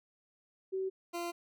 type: tone pair in turn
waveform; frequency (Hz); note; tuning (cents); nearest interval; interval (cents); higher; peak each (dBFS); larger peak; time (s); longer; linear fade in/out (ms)
sine / 20% pulse; 380.6 / 344.4; F#4 / F4; +49 / -24; major second; 173; first; -32 / -31; second; 0.72-0.9 / 1.13-1.32; second; 20
effects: none